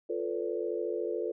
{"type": "chord", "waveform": "sine", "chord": "B half-diminished seventh", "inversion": "second", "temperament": "equal with one note detuned", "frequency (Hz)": [349.2, 440, 493.9, 575.2], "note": ["F4", "A4", "B4", "D5"], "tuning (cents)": [0, 0, 0, -36], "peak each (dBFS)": [-35, -34, -36, -40], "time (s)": [0.09, 1.32], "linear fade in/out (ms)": 10, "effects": []}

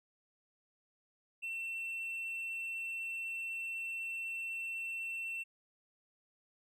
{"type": "tone with hard clipping", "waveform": "sine", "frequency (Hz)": 2696, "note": "E7", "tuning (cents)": 38, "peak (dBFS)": -38, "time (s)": [1.42, 5.44], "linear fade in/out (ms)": 20, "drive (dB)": 2, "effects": []}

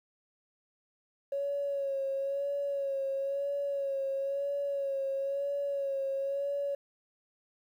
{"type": "tone with vibrato", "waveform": "triangle", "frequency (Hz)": 554.4, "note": "C#5", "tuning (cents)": 0, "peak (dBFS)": -26, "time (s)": [1.32, 6.75], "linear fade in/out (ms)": 5, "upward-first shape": "sine", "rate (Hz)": 1, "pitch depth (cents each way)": 37, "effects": ["tanh soft clip ceiling -28 dBFS", "11-bit"]}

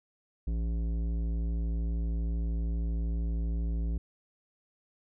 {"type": "tone with tanh clipping", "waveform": "sine", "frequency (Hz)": 56.4, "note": "A1", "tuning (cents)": 44, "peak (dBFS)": -30, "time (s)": [0.47, 3.98], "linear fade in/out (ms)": 5, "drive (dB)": 13, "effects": []}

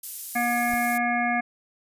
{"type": "high-pass noise", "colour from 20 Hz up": "pink", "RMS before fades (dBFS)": -34, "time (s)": [0.03, 0.98], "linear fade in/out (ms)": 5, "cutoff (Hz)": 12000, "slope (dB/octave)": 12}
{"type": "harmonic tone", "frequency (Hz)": 240, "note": "B3", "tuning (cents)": -49, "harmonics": [1, 3, 5, 7, 9, 10], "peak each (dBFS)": [-28, -25, -35, -29, -29, -40], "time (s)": [0.35, 1.41], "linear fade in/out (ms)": 10}
{"type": "noise with exponential growth", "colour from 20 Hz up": "brown", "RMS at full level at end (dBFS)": -31, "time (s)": [0.66, 0.74], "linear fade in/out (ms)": 2, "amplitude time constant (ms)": 16}
{"effects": ["resampled to 32000 Hz"]}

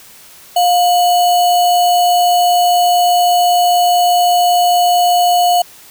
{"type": "tone with sample-and-hold", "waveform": "sine", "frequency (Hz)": 708, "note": "F5", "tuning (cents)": 23, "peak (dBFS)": -8, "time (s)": [0.56, 5.62], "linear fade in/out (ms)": 5, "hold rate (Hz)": 3675, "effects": ["white hiss -40 dBFS RMS until 5.9 s"]}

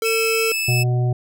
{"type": "tone", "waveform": "square", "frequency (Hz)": 449.8, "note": "A4", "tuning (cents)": 38, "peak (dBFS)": -20, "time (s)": [0.02, 0.52], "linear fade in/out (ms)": 2}
{"type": "tone with pitch glide", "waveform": "sawtooth", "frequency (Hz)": [2600, 2617], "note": ["E7", "E7"], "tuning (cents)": [-24, -13], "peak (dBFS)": -17, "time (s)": [0.04, 0.84], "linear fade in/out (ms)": 20, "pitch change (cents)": 11, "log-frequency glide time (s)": [0.28, 0.62]}
{"type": "harmonic tone", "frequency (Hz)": 123.47, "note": "B2", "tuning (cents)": 0, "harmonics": [1, 3, 5, 6], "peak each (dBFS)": [-16, -29, -34, -33], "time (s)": [0.68, 1.13], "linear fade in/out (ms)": 5}
{"effects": []}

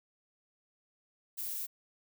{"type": "noise", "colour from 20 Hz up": "violet", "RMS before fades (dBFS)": -38, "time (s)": [1.37, 1.67], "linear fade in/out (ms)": 20, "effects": []}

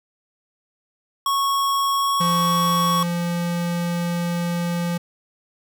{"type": "tone with pitch glide", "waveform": "square", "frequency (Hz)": [1104, 1114.9], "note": ["C#6", "C#6"], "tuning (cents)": [-7, 10], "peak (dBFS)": -19, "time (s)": [1.26, 3.03], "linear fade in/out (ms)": 2, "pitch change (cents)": 17, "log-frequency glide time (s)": [1.93, 2.51]}
{"type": "tone", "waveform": "square", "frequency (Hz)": 172.7, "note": "F3", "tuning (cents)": -19, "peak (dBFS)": -22, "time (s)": [2.2, 4.98], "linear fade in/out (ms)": 10}
{"effects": []}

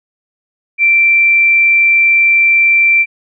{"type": "tone", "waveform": "sine", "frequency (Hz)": 2349, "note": "D7", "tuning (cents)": 0, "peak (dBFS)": -6, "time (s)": [0.78, 3.06], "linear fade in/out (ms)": 50, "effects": []}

